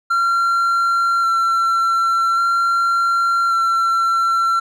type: tone with vibrato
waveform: triangle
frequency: 1363 Hz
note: F6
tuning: 43 cents flat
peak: -12 dBFS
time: 0.1-4.6 s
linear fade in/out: 10 ms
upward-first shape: square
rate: 0.44 Hz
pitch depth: 12 cents each way
effects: none